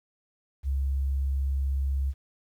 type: tone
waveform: sine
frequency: 68.1 Hz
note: C#2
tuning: 30 cents flat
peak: -24 dBFS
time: 0.63-2.14 s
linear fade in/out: 50 ms
effects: 10-bit